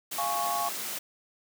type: high-pass noise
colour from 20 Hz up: white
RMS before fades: -35 dBFS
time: 0.11-0.99 s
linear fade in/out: 10 ms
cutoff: 140 Hz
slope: 96 dB/octave
type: chord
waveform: sine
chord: Db major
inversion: first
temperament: equal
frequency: 698.5 / 830.6 / 1108.7 Hz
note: F5 / Ab5 / Db6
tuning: 0 / 0 / 0 cents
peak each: -32 / -33 / -31 dBFS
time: 0.18-0.69 s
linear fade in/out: 5 ms
effects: none